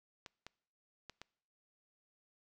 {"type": "clicks", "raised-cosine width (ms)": 0.2, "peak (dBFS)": -30, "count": 4, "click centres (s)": [0.262, 0.466, 1.097, 1.216], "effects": ["noise-tail reverb RT60 0.7 s tail -25 dB re dry"]}